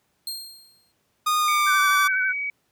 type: tone with exponential decay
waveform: sawtooth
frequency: 4211 Hz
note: C8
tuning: 10 cents sharp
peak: -24 dBFS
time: 0.27-0.92 s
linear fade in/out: 2 ms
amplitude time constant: 140 ms
type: tone with pitch glide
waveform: 45% pulse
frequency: 1229 to 1160.7 Hz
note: D#6 to D6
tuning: -22 to -21 cents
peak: -19 dBFS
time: 1.26-2.08 s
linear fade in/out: 10 ms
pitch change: -99 cents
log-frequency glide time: 1.39-1.87 s
type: tone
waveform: sine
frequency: 2268 Hz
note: C#7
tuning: 39 cents sharp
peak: -25 dBFS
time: 1.48-2.5 s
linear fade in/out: 2 ms
type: tone with vibrato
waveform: sine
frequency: 1521 Hz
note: F#6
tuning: 47 cents sharp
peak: -21 dBFS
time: 1.66-2.33 s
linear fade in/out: 20 ms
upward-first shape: sine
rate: 12 Hz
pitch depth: 39 cents each way
effects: pink hiss -69 dBFS RMS until 2.71 s + high-pass 80 Hz 12 dB/octave